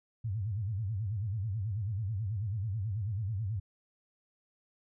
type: tone with vibrato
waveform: sine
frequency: 103.7 Hz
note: G#2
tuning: 2 cents flat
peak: -31 dBFS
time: 0.24-3.6 s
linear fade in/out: 10 ms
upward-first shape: sine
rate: 9.2 Hz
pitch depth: 200 cents each way
effects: none